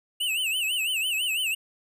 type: tone with vibrato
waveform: square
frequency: 2794 Hz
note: F7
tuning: in tune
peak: -25 dBFS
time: 0.2-1.55 s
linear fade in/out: 10 ms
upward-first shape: sine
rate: 6 Hz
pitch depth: 160 cents each way
effects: none